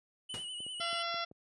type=tone with vibrato; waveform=square; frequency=2960 Hz; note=F#7; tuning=in tune; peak=-40 dBFS; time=0.29-1.03 s; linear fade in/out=10 ms; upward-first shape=sine; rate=10 Hz; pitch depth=47 cents each way
type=noise with exponential decay; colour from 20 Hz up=pink; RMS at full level=-40 dBFS; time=0.34-0.52 s; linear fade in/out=1 ms; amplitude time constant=38 ms
type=clicks; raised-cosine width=2 ms; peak=-38 dBFS; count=6; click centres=0.604 / 0.665 / 0.799 / 0.929 / 1.143 / 1.314 s
type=harmonic tone; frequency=681 Hz; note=F5; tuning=44 cents flat; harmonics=1 / 2 / 3 / 4 / 5 / 6 / 7 / 8; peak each=-40 / -38 / -43 / -46 / -41 / -47 / -47 / -45 dBFS; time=0.8-1.25 s; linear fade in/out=10 ms
effects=high-pass 100 Hz 12 dB/octave + resampled to 24000 Hz